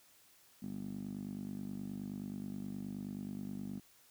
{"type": "tone with band-pass filter", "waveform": "10% pulse", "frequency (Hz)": 49.46, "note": "G1", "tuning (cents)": 16, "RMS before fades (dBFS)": -43, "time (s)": [0.62, 3.8], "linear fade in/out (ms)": 10, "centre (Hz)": 220, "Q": 4.3, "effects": ["white hiss -65 dBFS RMS until 4.1 s"]}